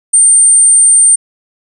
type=tone; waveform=sine; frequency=8870 Hz; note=C#9; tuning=in tune; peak=-3 dBFS; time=0.13-1.16 s; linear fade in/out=10 ms; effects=none